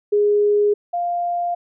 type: tone pair in turn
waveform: sine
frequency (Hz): 413.6 / 698.6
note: G#4 / F5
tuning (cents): -7 / 0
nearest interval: major sixth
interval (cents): 907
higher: second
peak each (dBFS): -13 / -19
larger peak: first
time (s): 0.12-0.74 / 0.93-1.55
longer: neither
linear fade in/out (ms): 10
effects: none